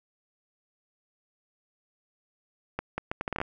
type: accelerating click train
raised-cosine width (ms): 0.5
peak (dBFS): -15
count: 10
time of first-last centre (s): 2.79-3.415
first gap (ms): 190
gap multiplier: 0.71
effects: none